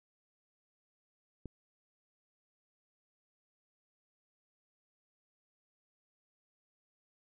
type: click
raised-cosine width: 3 ms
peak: -30 dBFS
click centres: 1.457 s
effects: none